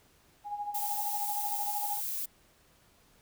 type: tone with tremolo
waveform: sine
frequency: 824 Hz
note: G#5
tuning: 14 cents flat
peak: -31 dBFS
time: 0.44-2.01 s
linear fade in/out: 50 ms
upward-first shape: sine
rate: 13 Hz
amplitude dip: 65%
type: noise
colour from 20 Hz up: violet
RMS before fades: -35 dBFS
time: 0.74-2.26 s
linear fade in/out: 10 ms
effects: pink hiss -64 dBFS RMS until 3.21 s